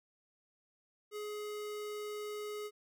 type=tone; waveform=square; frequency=419.6 Hz; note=G#4; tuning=18 cents sharp; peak=-40 dBFS; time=1.11-2.71 s; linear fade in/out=50 ms; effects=none